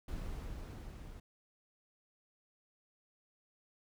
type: noise with level ramp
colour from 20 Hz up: brown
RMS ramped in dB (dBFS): -41 to -49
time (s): 0.08-1.2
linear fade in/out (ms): 5
effects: none